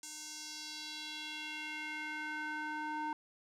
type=tone with band-pass filter sweep; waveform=square; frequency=305.3 Hz; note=D#4; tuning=33 cents flat; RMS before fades=-42 dBFS; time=0.03-3.13 s; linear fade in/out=2 ms; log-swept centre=7200 to 1000 Hz; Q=2.3; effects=none